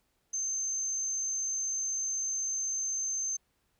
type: tone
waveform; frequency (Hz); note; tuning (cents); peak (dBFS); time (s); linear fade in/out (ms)
sine; 6272; G8; 0; -30; 0.33-3.37; 10
effects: pink hiss -75 dBFS RMS until 3.79 s